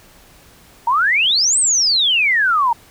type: exponential two-way sweep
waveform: sine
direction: up then down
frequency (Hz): 901 to 8610 to 901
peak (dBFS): -12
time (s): 0.87-2.73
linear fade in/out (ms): 5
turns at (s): 1.59
effects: pink hiss -47 dBFS RMS until 2.9 s